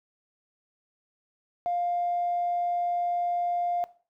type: tone with tanh clipping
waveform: triangle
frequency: 702 Hz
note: F5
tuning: 9 cents sharp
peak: -25 dBFS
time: 1.66-3.84 s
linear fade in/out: 0 ms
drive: 4 dB
effects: noise-tail reverb RT60 0.4 s tail -18 dB re dry